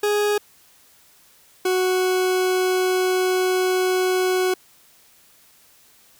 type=tone pair in turn; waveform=40% pulse; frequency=415 / 369.7 Hz; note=G#4 / F#4; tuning=-1 / -1 cents; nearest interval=major second; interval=200 cents; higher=first; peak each=-17 dBFS; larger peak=neither; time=0.03-0.38 / 1.65-4.54 s; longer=second; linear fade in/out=5 ms; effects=white hiss -54 dBFS RMS until 6.19 s